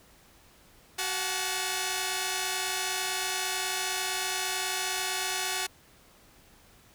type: tone cluster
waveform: 5% pulse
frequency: 377 / 725 / 862 Hz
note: F#4 / F#5 / A5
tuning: +32 / -35 / -36 cents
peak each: -22 dBFS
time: 0.98-5.67 s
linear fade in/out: 10 ms
effects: pink hiss -58 dBFS RMS until 6.94 s